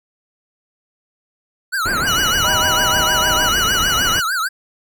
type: tone with vibrato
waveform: square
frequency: 1433 Hz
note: F6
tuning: 44 cents sharp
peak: -18 dBFS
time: 1.72-4.49 s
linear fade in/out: 20 ms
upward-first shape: triangle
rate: 6.6 Hz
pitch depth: 230 cents each way
type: low-pass noise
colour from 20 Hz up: pink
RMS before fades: -25 dBFS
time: 1.85-4.2 s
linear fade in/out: 10 ms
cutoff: 2500 Hz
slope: 48 dB/octave
type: tone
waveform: 30% pulse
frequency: 2931 Hz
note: F#7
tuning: 17 cents flat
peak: -15 dBFS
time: 2.06-4.22 s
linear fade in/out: 20 ms
type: chord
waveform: sine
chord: Eb augmented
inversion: none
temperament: just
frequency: 622.3 / 777.8 / 972.3 Hz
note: Eb5 / G5 / B5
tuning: 0 / -14 / -27 cents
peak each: -26 / -28 / -23 dBFS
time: 2.44-3.49 s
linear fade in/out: 5 ms
effects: none

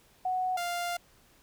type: tone pair in turn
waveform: sine / sawtooth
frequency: 740 / 698.5 Hz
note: F#5 / F5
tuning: 0 / 0 cents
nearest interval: minor second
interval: 100 cents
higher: first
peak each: -27 dBFS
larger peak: neither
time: 0.25-0.57 / 0.57-0.97 s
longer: second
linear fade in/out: 5 ms
effects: pink hiss -62 dBFS RMS until 1.42 s

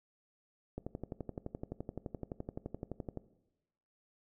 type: click train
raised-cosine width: 2 ms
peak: -26 dBFS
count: 29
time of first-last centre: 0.78-3.173 s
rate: 11.7 Hz
effects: noise-tail reverb RT60 1.0 s tail -18 dB re dry

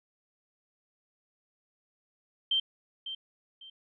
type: tone with echo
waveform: sine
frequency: 3136 Hz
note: G7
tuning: in tune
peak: -24 dBFS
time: 2.51-2.6 s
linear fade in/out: 5 ms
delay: 550 ms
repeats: 2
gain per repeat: -11 dB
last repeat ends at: 3.7 s
effects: none

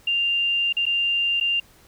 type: tone with dropouts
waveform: sine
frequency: 2791 Hz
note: F7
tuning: 2 cents flat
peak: -19 dBFS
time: 0.07-1.6 s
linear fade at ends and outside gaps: 5 ms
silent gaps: 0.727-0.767 / 0.856-0.864 / 1.401-1.409 s
effects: pink hiss -54 dBFS RMS until 1.87 s

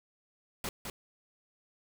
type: noise with echo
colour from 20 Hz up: pink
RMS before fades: -36 dBFS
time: 0.64-0.69 s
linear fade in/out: 2 ms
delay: 210 ms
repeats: 1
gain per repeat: -4 dB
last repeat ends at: 0.9 s
effects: none

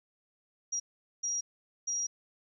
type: tone bursts at uneven times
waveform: sine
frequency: 5710 Hz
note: F8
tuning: 37 cents sharp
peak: -30 dBFS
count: 3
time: 0.72-0.8 / 1.23-1.41 / 1.87-2.07 s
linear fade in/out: 10 ms
effects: 12-bit

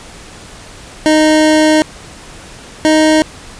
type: tone pair in turn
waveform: 25% pulse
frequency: 309.7 / 311.5 Hz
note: D#4 / D#4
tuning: -8 / +2 cents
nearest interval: unison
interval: 10 cents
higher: second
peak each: -3 dBFS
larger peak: neither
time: 1.06-1.82 / 2.85-3.22 s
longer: first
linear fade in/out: 0 ms
effects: pink hiss -34 dBFS RMS until 3.59 s + resampled to 22050 Hz

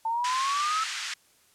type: exponential sweep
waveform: sine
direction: up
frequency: 890 to 1318.5 Hz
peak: -25 dBFS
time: 0.05-0.84 s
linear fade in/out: 5 ms
type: band-pass noise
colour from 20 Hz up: pink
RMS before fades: -34 dBFS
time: 0.24-1.14 s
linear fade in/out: 5 ms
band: 1400 to 7400 Hz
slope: 24 dB/octave
effects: white hiss -62 dBFS RMS until 1.54 s + low-pass 12000 Hz 12 dB/octave

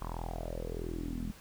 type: tone with low-pass filter sweep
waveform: sawtooth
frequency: 41.52 Hz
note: E1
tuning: 13 cents sharp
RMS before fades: -38 dBFS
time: 0.01-1.32 s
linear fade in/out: 10 ms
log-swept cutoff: 1100 to 210 Hz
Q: 6.3
effects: pink hiss -55 dBFS RMS until 1.4 s

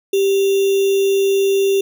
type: tone with sample-and-hold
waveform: sine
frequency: 392 Hz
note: G4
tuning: in tune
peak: -12 dBFS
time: 0.13-1.81 s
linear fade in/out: 5 ms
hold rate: 3150 Hz
effects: none

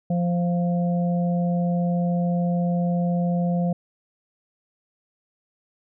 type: harmonic tone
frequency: 174.61 Hz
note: F3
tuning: in tune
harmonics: 1 / 3 / 4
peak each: -20 / -30 / -32 dBFS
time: 0.1-3.73 s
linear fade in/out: 5 ms
effects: none

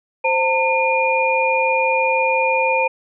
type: tone cluster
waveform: sine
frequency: 522 / 904 / 2426 Hz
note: C5 / A5 / D#7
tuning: -4 / +47 / -44 cents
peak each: -19 dBFS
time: 0.24-2.88 s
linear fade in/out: 10 ms
effects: none

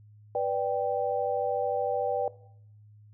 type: chord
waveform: sine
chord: G major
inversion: first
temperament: equal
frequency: 493.9 / 587.3 / 784 Hz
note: B4 / D5 / G5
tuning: 0 / 0 / 0 cents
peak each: -29 / -30 / -30 dBFS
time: 0.35-2.28 s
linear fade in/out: 2 ms
effects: noise-tail reverb RT60 0.7 s tail -19 dB re dry + added 105 Hz sine -51 dBFS peak until 3.13 s

